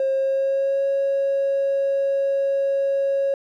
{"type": "tone with pitch glide", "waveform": "triangle", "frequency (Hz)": [536, 550.4], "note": ["C5", "C#5"], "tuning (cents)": [42, -12], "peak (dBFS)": -15, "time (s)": [0, 3.34], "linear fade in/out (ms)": 2, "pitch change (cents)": 46, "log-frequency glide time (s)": [0.13, 0.85], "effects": ["tanh soft clip ceiling -15 dBFS"]}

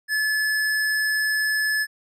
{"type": "tone", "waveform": "square", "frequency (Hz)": 1724, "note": "A6", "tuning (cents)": -36, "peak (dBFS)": -21, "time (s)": [0.08, 1.87], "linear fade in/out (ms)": 50, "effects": ["resampled to 32000 Hz"]}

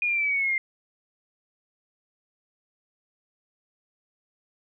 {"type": "exponential sweep", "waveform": "sine", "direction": "down", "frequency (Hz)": [2459, 2093], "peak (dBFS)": -22, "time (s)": [0.02, 0.58], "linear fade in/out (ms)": 2, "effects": []}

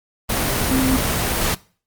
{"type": "tone in noise", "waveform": "sine", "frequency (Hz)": 261.6, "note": "C4", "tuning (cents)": 0, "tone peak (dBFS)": -17, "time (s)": [0.7, 0.97], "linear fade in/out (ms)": 10, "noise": "pink", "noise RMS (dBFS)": -20, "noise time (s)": [0.29, 1.55], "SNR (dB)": 0, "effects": ["noise-tail reverb RT60 0.4 s tail -21 dB re dry", "Opus 24 kbps"]}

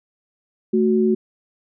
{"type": "tone pair together", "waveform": "sine", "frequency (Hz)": [220, 370], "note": ["A3", "F#4"], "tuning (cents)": [0, 0], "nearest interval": "major sixth", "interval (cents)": 900, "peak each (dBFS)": -17, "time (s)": [0.73, 1.15], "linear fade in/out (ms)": 10, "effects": []}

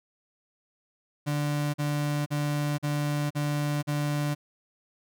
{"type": "tone bursts", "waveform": "35% pulse", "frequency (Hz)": 146.83, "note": "D3", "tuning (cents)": 0, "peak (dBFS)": -24, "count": 6, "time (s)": [1.26, 4.35], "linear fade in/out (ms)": 20, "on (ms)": 480, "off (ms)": 42, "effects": []}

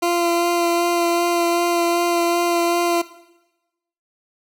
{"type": "tone with vibrato", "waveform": "20% pulse", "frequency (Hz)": 344, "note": "F4", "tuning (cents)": -26, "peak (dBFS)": -12, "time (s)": [0.02, 3.02], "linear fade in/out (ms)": 10, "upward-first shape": "sine", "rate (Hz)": 2.6, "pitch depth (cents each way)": 13, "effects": ["noise-tail reverb RT60 1.0 s tail -17 dB re dry"]}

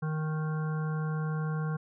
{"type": "harmonic tone", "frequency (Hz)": 155.56, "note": "D#3", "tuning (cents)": 0, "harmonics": [1, 3, 5, 7, 9, 10], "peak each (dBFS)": [-29, -42, -46, -44, -45, -49], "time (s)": [0.02, 1.77], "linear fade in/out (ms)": 10, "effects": []}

